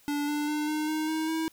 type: tone with pitch steps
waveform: square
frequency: 290.6 / 295.5 / 300.5 / 305.6 / 310.7 / 316 / 321.3 Hz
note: D4 / D4 / D4 / D#4 / D#4 / D#4 / E4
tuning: -18 / +11 / +40 / -31 / -2 / +27 / -44 cents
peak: -28 dBFS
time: 0.08-1.48 s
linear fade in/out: 0 ms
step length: 200 ms
effects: white hiss -60 dBFS RMS until 1.52 s